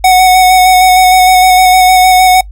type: tone with vibrato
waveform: square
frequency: 740 Hz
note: F#5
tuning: in tune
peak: -3 dBFS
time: 0.04-2.41 s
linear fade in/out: 5 ms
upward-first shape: square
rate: 6.5 Hz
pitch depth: 14 cents each way
effects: noise-tail reverb RT60 0.1 s tail -23 dB re dry + added 50 Hz sine -25 dBFS peak until 2.51 s